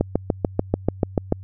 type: click train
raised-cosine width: 2 ms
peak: -4 dBFS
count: 10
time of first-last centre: 0.01-1.324 s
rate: 6.85 Hz
effects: added 95 Hz sine -35 dBFS peak until 1.43 s